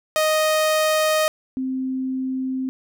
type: tone pair in turn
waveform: sawtooth / sine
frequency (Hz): 622.3 / 260.9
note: D#5 / C4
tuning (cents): 0 / -5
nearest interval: octave + minor third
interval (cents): 1505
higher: first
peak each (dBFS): -13 / -22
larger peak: first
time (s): 0.16-1.28 / 1.57-2.69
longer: neither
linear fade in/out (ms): 0
effects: none